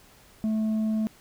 sine tone with tanh clipping, 218 Hz, A3, 16 cents flat, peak -24 dBFS, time 0.44-1.07 s, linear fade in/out 0 ms, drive 4 dB, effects pink hiss -55 dBFS RMS until 1.2 s

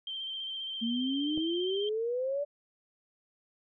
sine tone with vibrato, 3136 Hz, G7, in tune, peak -35 dBFS, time 0.07-1.89 s, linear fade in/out 2 ms, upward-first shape square, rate 15 Hz, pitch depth 23 cents each way
sine exponential sweep, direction up, 225.3 to 587.3 Hz, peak -29 dBFS, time 0.81-2.45 s, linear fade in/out 20 ms
clicks, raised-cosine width 2 ms, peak -29 / -37 dBFS, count 2, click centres 1.376 / 1.384 s
effects none

